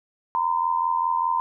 sine tone pair together, 932.3 / 1017.3 Hz, A#5 / C6, 0 / -49 cents, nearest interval major second, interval 151 cents, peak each -23 dBFS, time 0.35-1.4 s, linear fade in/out 0 ms, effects none

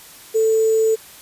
sine tone with sample-and-hold, 442.6 Hz, A4, 10 cents sharp, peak -13 dBFS, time 0.34-0.96 s, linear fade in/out 20 ms, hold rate 7350 Hz, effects white hiss -42 dBFS RMS until 1.21 s + resampled to 32000 Hz

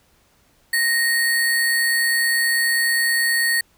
sine tone with sample-and-hold, 1864.7 Hz, A#6, in tune, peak -16 dBFS, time 0.73-3.61 s, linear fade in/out 5 ms, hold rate 6300 Hz, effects pink hiss -59 dBFS RMS until 3.77 s

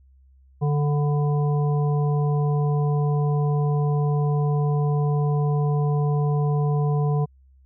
harmonic tone with a mistuned harmonic, 146.83 Hz, D3, in tune, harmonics 1 / 3 / 5 / 7, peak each -19 / -29 / -33 / -36 dBFS, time 0.61-7.26 s, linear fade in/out 20 ms, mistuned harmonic 7, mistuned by -42 cents, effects added 66 Hz sine -51 dBFS peak until 7.65 s

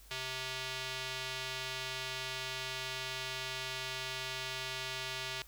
square tone with band-pass filter, 130 Hz, C3, 11 cents flat, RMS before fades -40 dBFS, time 0.11-5.42 s, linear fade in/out 0 ms, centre 3400 Hz, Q 1.2, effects added 50 Hz sine -56 dBFS peak until 5.47 s + white hiss -60 dBFS RMS until 5.47 s

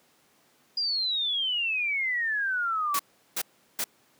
sine exponential sweep, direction down, 4903 to 1115 Hz, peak -25 dBFS, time 0.77-2.99 s, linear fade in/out 5 ms
white noise bursts, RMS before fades -29 dBFS, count 3, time 2.94-3.842 s, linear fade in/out 5 ms, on 54 ms, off 370 ms
effects pink hiss -63 dBFS RMS until 4.19 s + high-pass 200 Hz 12 dB/octave

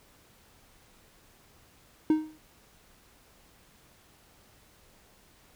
triangle tone with exponential decay, 311.1 Hz, D#4, in tune, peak -15 dBFS, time 2.1-2.38 s, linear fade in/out 2 ms, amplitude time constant 59 ms, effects pink hiss -60 dBFS RMS until 5.55 s

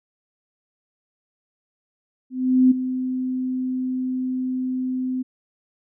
sine tone with ADSR envelope, 256.3 Hz, C4, 36 cents flat, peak -10 dBFS, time 2.3-5.23 s, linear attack 410 ms, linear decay 12 ms, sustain -12 dB, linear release 16 ms, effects none

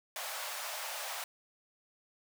pink high-pass noise, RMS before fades -40 dBFS, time 0.16-1.24 s, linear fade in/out 2 ms, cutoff 580 Hz, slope 48 dB/octave, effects none

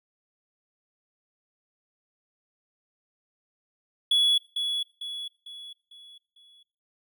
triangle tone with echo, 3385 Hz, G#7, 32 cents sharp, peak -17 dBFS, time 4.11-4.38 s, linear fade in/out 5 ms, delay 450 ms, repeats 5, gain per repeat -7 dB, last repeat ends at 6.63 s, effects noise-tail reverb RT60 0.5 s tail -22 dB re dry

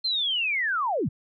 sine linear sweep, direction down, 4211 to 87.31 Hz, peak -23 dBFS, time 0.04-1.09 s, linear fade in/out 10 ms, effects none

